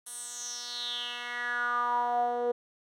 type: tone with band-pass filter sweep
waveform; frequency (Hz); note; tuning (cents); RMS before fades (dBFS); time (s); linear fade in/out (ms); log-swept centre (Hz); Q
10% pulse; 242; B3; -35; -32; 0.06-2.52; 10; 10000 to 490; 6
effects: none